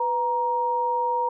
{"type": "tone pair together", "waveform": "sine", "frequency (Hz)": [496.2, 940], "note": ["B4", "A#5"], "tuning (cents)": [8, 14], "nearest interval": "major seventh", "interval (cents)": 1106, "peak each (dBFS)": [-28, -22], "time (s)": [0, 1.29], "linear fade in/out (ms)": 5, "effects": []}